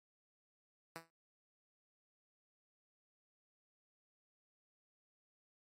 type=tone with exponential decay; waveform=5% pulse; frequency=164.81 Hz; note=E3; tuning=in tune; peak=-31 dBFS; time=0.96-1.1 s; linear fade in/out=0 ms; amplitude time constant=29 ms; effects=high-pass 100 Hz 12 dB/octave + MP3 64 kbps